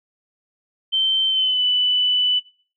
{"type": "tone with pitch glide", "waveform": "sine", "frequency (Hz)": [3106, 2986], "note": ["G7", "F#7"], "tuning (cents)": [-17, 15], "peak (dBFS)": -16, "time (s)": [0.92, 2.4], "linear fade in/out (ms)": 20, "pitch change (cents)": -68, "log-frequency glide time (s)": [1.27, 1.64], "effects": ["noise-tail reverb RT60 0.4 s tail -18 dB re dry"]}